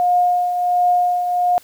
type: tone with tremolo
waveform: sine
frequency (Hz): 714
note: F5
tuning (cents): +38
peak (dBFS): -11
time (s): 0-1.58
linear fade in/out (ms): 0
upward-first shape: triangle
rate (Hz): 1.4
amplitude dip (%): 55
effects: white hiss -48 dBFS RMS until 1.63 s